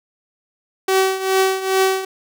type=tone with tremolo; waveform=sawtooth; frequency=381.2 Hz; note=G4; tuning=48 cents flat; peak=-8 dBFS; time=0.88-2.05 s; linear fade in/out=5 ms; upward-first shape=triangle; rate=2.4 Hz; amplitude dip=80%; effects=none